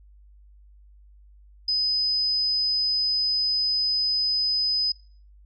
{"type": "tone", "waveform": "sine", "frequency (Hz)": 5020, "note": "D#8", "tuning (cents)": 15, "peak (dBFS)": -21, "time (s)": [1.68, 4.92], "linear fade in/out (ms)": 5, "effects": ["noise-tail reverb RT60 0.4 s tail -18 dB re dry", "added 50 Hz sine -49 dBFS peak until 5.45 s"]}